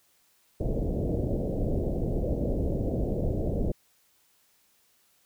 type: low-pass noise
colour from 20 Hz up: pink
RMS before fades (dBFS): -28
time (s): 0.6-3.72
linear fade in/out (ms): 5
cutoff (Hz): 620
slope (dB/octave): 48
effects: white hiss -66 dBFS RMS until 5.25 s